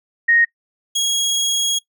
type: tone pair in turn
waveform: sine / 25% pulse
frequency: 1864.7 / 3306 Hz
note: A#6 / G#7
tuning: 0 / -9 cents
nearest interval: minor seventh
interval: 991 cents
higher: second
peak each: -11 / -13 dBFS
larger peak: first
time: 0.28-0.45 / 0.95-1.79 s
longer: second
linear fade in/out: 10 ms
effects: noise-tail reverb RT60 0.1 s tail -21 dB re dry